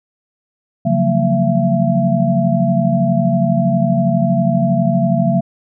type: tone cluster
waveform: sine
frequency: 138.8 / 175.8 / 188.2 / 228.2 / 673 Hz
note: C#3 / F3 / F#3 / A#3 / E5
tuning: +3 / +12 / +30 / -37 / +36 cents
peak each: -18 dBFS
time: 0.85-5.41 s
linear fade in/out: 10 ms
effects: none